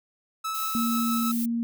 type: tone with tremolo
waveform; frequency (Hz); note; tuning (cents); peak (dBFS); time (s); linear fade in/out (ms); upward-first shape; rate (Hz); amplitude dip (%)
45% pulse; 1303; E6; -20; -27; 0.44-1.32; 10; triangle; 6.1; 30
type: noise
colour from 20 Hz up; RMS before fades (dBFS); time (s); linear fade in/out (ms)
violet; -34; 0.54-1.46; 10
type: tone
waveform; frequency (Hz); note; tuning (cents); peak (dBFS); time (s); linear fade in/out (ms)
sine; 233.1; A#3; 0; -24; 0.75-1.63; 0
effects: none